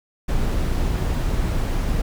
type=noise; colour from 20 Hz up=brown; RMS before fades=-21 dBFS; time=0.28-2.02 s; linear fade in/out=10 ms; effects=none